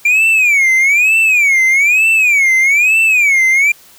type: tone with vibrato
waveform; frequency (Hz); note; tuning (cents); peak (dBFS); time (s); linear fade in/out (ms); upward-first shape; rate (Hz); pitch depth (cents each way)
triangle; 2349; D7; 0; -6; 0.05-3.72; 5; sine; 1.1; 220
effects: white hiss -43 dBFS RMS until 3.98 s